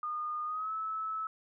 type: tone with pitch glide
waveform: sine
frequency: 1222 to 1302.2 Hz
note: D#6 to E6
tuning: -32 to -22 cents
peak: -33 dBFS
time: 0.03-1.27 s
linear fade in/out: 2 ms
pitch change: +110 cents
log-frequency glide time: 0.45-0.72 s
effects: none